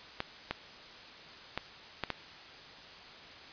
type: clicks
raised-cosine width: 0.3 ms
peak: -16 dBFS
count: 5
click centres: 0.204 / 0.51 / 1.576 / 2.037 / 2.103 s
effects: white hiss -50 dBFS RMS until 3.52 s + resampled to 11025 Hz